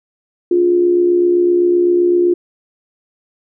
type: tone with amplitude modulation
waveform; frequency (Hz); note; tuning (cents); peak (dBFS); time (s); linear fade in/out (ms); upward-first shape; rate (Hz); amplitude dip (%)
sine; 352.3; F4; +15; -7; 0.51-2.34; 5; sine; 67.8; 50
effects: none